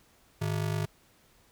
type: ring-modulated tone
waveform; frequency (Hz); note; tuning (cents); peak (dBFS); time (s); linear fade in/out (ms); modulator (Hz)
square; 130.81; C3; 0; -26; 0.41-0.86; 10; 24.7
effects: pink hiss -63 dBFS RMS until 1.51 s